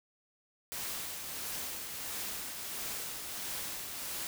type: noise with tremolo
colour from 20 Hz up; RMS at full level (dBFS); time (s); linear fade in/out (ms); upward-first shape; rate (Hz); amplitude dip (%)
white; -38; 0.72-4.27; 0; triangle; 1.5; 40
effects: none